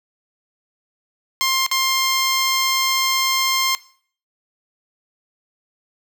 10% pulse tone with dropouts, 1058 Hz, C6, 19 cents sharp, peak -8 dBFS, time 1.41-3.75 s, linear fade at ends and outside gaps 0 ms, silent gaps 1.664-1.714 s, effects noise-tail reverb RT60 0.5 s tail -19 dB re dry

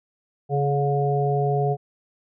harmonic tone with a mistuned harmonic, 140.7 Hz, C#3, 26 cents sharp, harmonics 1 / 3 / 4 / 5, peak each -22 / -24 / -34 / -25 dBFS, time 0.49-1.77 s, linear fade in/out 50 ms, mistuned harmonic 5, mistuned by +32 cents, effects none

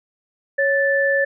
sine tone pair together, 553.4 / 1756 Hz, C#5 / A6, -3 / -4 cents, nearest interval octave + minor sixth, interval 1999 cents, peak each -18 dBFS, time 0.58-1.25 s, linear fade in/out 10 ms, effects none

